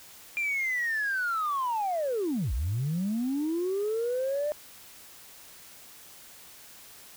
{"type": "linear two-way sweep", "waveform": "sine", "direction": "down then up", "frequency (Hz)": [2402, 51.91, 604], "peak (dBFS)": -25, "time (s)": [0.37, 4.52], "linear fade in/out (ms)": 0, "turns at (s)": 2.53, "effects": ["tanh soft clip ceiling -23 dBFS", "white hiss -50 dBFS RMS until 7.16 s"]}